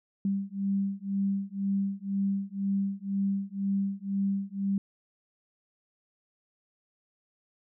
sine beating tone pair, 196 / 198 Hz, G3 / G3, 0 / +18 cents, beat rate 2 Hz, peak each -30 dBFS, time 0.25-4.78 s, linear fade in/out 2 ms, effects none

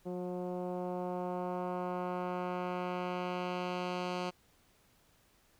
10% pulse tone with low-pass filter sweep, 180 Hz, F#3, 47 cents flat, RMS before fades -37 dBFS, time 0.05-4.31 s, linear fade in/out 20 ms, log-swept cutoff 440 to 4700 Hz, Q 1, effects pink hiss -68 dBFS RMS until 5.59 s

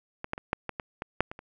clicks, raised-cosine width 0.5 ms, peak -19 / -14 / -23 / -10 / -17 / -18 / -18 / -7 / -23 / -28 dBFS, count 10, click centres 0.244 / 0.334 / 0.379 / 0.531 / 0.693 / 0.798 / 1.021 / 1.206 / 1.315 / 1.391 s, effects none

